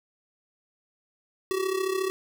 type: tone with amplitude modulation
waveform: square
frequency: 379.8 Hz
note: F#4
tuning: 45 cents sharp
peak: -23 dBFS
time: 1.51-2.1 s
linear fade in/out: 0 ms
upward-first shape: sine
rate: 34.1 Hz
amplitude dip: 70%
effects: none